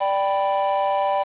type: chord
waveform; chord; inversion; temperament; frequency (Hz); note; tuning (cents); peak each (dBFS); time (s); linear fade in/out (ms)
triangle; G major; second; equal; 587.3 / 784 / 987.8; D5 / G5 / B5; 0 / 0 / 0; -21 / -20 / -23; 0-1.24; 20
effects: resampled to 8000 Hz + 7-bit